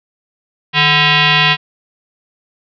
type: tone with frequency modulation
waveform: sine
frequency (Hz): 431.5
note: A4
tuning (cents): -34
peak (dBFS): -8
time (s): 0.73-1.57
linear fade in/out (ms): 50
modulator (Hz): 586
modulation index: 5.8
effects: none